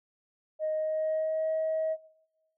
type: tone with pitch glide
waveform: sine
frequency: 622.3 to 635.7 Hz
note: D#5 to D#5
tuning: 0 to +37 cents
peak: -26 dBFS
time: 0.59-1.97 s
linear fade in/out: 50 ms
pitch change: +37 cents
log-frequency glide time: 0.72-1.5 s
effects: noise-tail reverb RT60 0.9 s tail -18 dB re dry + tanh soft clip ceiling -23 dBFS